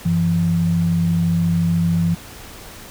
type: tone pair together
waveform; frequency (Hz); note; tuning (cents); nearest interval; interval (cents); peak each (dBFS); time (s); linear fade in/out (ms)
sine; 95 / 168.88; F#2 / E3; +46 / +42; minor seventh; 996; -23 / -15; 0.05-2.15; 10
effects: pink hiss -38 dBFS RMS until 2.9 s

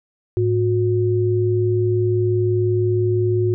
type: tone pair together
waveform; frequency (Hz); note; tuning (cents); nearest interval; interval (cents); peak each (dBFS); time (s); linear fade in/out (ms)
sine; 107.53 / 361.7; A2 / F#4; -39 / -39; octave + major sixth; 2100; -18; 0.37-3.54; 0
effects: none

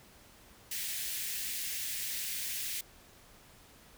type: high-pass noise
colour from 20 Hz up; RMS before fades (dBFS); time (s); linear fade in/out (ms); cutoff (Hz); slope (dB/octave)
white; -37; 0.71-2.81; 5; 1700; 48
effects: pink hiss -58 dBFS RMS until 3.97 s

